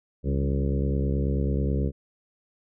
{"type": "harmonic tone with a mistuned harmonic", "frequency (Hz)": 69.3, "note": "C#2", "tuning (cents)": 0, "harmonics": [1, 2, 3, 4, 5, 6, 7, 8], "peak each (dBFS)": [-25, -28, -31, -34, -37, -35, -37, -42], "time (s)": [0.23, 1.92], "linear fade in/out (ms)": 50, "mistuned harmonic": 3, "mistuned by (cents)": -57, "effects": []}